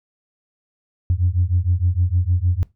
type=beating tone pair; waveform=sine; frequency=86 / 92.5 Hz; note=F2 / F#2; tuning=-26 / 0 cents; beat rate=6.5 Hz; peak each=-18 dBFS; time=1.1-2.63 s; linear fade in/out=0 ms; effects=noise-tail reverb RT60 0.2 s tail -20 dB re dry + tanh soft clip ceiling -8 dBFS